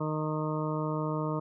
harmonic tone, 154.3 Hz, D#3, 14 cents flat, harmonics 1 / 2 / 3 / 4 / 6 / 7 / 8, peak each -32 / -35 / -37 / -38 / -40 / -40 / -41 dBFS, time 0-1.4 s, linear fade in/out 10 ms, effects none

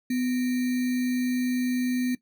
sine tone with sample-and-hold, 250.1 Hz, B3, 22 cents sharp, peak -23 dBFS, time 0.1-2.15 s, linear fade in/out 5 ms, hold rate 2100 Hz, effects noise-tail reverb RT60 0.1 s tail -17 dB re dry

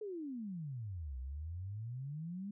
sine exponential two-way sweep, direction down then up, 440 to 62 to 207.9 Hz, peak -40 dBFS, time 0.01-2.51 s, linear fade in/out 5 ms, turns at 1.18 s, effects none

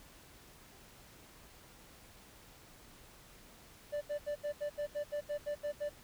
triangle tone bursts, 587.3 Hz, D5, in tune, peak -32 dBFS, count 12, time 3.92-5.896 s, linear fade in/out 20 ms, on 95 ms, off 76 ms, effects pink hiss -58 dBFS RMS until 6.03 s

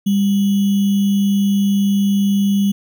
sine tone with sample-and-hold, 199.5 Hz, G3, 31 cents sharp, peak -12 dBFS, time 0.06-2.72 s, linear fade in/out 10 ms, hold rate 3150 Hz, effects none

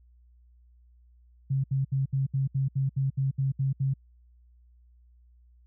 sine tone bursts, 135.2 Hz, C#3, 43 cents flat, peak -23 dBFS, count 12, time 1.5-3.939 s, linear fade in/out 10 ms, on 140 ms, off 69 ms, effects added 60 Hz sine -55 dBFS peak until 5.66 s

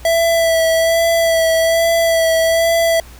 square tone with vibrato, 660 Hz, E5, 2 cents sharp, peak -12 dBFS, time 0.05-3 s, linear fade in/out 2 ms, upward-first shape sine, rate 1.2 Hz, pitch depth 21 cents each way, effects added 60 Hz sine -37 dBFS peak until 3.19 s + pink hiss -42 dBFS RMS until 3.19 s

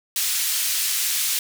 white band-pass noise, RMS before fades -23 dBFS, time 0.16-1.39 s, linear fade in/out 2 ms, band 2300 to 15000 Hz, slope 12 dB/octave, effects none

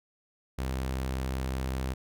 sawtooth tone, 65.3 Hz, C2, 3 cents flat, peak -26 dBFS, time 0.58-1.94 s, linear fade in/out 10 ms, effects none

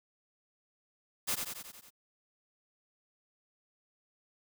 white noise with echo, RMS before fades -32 dBFS, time 1.27-1.36 s, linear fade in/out 20 ms, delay 91 ms, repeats 6, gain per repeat -4 dB, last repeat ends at 1.906 s, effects none

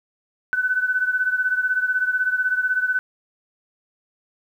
sine beating tone pair, 1501 / 1517 Hz, F#6 / F#6, +24 / +43 cents, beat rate 16 Hz, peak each -20 / -24 dBFS, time 0.53-2.99 s, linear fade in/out 0 ms, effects 9-bit

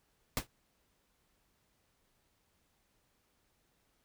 pink noise with exponential decay, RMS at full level -28 dBFS, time 0.37-0.47 s, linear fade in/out 1 ms, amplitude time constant 20 ms, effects pink hiss -75 dBFS RMS until 4.04 s

